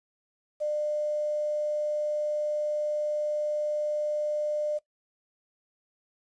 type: tone with quantisation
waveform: sine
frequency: 600 Hz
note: D5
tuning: 37 cents sharp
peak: -26 dBFS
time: 0.6-4.79 s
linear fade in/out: 20 ms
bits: 9
effects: noise-tail reverb RT60 0.1 s tail -18 dB re dry + resampled to 22050 Hz